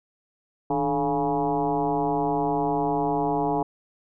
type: tone with frequency modulation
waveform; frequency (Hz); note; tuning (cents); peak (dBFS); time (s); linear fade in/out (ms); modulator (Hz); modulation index
sine; 565; C#5; +33; -21; 0.7-3.63; 5; 135; 2.7
effects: none